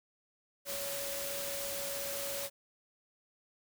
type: tone in noise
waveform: sine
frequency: 560 Hz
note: C#5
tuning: 18 cents sharp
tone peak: -41 dBFS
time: 0.65-2.5 s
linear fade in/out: 50 ms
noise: white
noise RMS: -39 dBFS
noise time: 0.65-2.5 s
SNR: -5 dB
effects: none